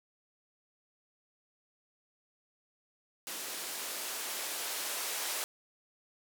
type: noise with band-pass filter sweep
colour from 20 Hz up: violet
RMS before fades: -38 dBFS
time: 3.27-5.44 s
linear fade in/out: 0 ms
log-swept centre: 290 to 520 Hz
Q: 1
effects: none